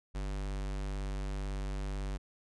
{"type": "tone", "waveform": "square", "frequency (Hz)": 49, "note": "G1", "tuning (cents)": 0, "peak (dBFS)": -35, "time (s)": [0.14, 2.18], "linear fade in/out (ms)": 20, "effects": ["resampled to 22050 Hz"]}